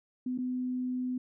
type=tone with dropouts; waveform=sine; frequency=252.3 Hz; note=B3; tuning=37 cents sharp; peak=-30 dBFS; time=0.26-1.18 s; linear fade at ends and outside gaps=5 ms; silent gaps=0.378-0.385 s; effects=none